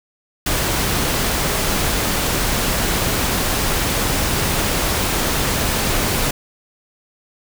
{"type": "noise", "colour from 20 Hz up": "pink", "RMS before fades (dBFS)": -19, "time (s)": [0.46, 6.31], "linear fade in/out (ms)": 5, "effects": []}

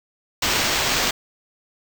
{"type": "noise with sample-and-hold", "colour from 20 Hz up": "blue", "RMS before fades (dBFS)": -21, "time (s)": [0.42, 1.11], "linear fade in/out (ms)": 5, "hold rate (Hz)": 11025, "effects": []}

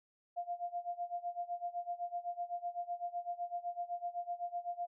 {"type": "tone with tremolo", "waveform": "sine", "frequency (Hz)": 700, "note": "F5", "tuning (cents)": 4, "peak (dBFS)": -34, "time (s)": [0.36, 4.87], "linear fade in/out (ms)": 20, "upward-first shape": "sine", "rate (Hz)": 7.9, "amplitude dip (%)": 90, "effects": []}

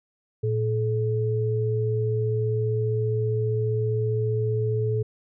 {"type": "tone pair together", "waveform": "sine", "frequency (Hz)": [114.38, 429.6], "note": ["A#2", "A4"], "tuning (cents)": [-32, -41], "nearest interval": "octave + major seventh", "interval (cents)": 2291, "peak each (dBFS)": [-23, -26], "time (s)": [0.43, 5.03], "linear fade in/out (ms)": 10, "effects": []}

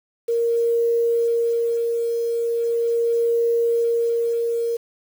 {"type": "tone with tremolo", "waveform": "sine", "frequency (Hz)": 466.2, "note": "A#4", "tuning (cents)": 0, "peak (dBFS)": -16, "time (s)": [0.28, 4.77], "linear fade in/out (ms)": 10, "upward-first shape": "sine", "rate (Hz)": 0.39, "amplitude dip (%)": 35, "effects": ["7-bit"]}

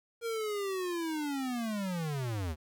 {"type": "linear sweep", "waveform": "square", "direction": "down", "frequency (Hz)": [469.5, 72.1], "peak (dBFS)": -33, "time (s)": [0.21, 2.56], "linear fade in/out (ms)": 50, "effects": ["11-bit"]}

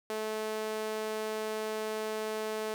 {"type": "tone with high-pass filter", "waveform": "sawtooth", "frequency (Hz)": 216.9, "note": "A3", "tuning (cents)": -25, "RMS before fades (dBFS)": -35, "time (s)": [0.1, 2.74], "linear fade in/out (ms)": 0, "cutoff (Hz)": 440, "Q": 1.8, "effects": []}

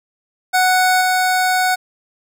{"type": "tone with level steps", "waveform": "25% pulse", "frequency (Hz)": 740, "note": "F#5", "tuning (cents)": 0, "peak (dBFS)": [-8, -10], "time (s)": [0.53, 1.76], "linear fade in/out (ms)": 20, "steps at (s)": 1.01, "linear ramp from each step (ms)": 2, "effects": []}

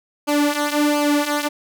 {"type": "tone with flanger", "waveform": "sawtooth", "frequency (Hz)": 293.7, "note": "D4", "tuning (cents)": 0, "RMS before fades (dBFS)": -19, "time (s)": [0.27, 1.49], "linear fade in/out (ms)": 20, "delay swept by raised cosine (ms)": [0.53, 3.83], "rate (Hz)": 1.4, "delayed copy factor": -0.75, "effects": []}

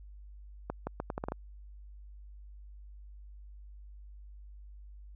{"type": "accelerating click train", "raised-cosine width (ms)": 1, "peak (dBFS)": -20, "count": 8, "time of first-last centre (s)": [0.7, 1.321], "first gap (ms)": 170, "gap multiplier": 0.77, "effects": ["added 50 Hz sine -47 dBFS peak until 5.15 s"]}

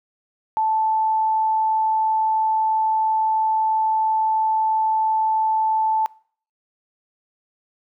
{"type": "tone", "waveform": "sine", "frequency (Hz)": 877, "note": "A5", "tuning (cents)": -6, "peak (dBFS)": -17, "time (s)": [0.57, 6.06], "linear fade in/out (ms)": 0, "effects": ["noise-tail reverb RT60 0.5 s tail -23 dB re dry"]}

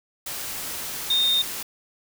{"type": "tone in noise", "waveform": "sine", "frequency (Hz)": 3664, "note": "A#7", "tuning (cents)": -31, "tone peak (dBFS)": -18, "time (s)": [1.1, 1.42], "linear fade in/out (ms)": 5, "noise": "white", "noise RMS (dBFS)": -32, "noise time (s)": [0.26, 1.63], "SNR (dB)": 11, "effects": []}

